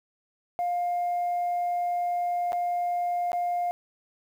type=tone with dropouts; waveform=sine; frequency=705 Hz; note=F5; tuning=16 cents sharp; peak=-23 dBFS; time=0.59-3.71 s; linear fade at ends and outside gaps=0 ms; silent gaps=2.521-2.53 / 3.318-3.331 s; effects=tanh soft clip ceiling -22 dBFS + 9-bit